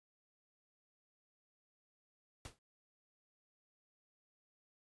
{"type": "noise with exponential decay", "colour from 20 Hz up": "pink", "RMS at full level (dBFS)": -45, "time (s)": [2.45, 2.59], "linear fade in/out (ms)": 2, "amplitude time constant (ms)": 29, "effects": ["resampled to 24000 Hz"]}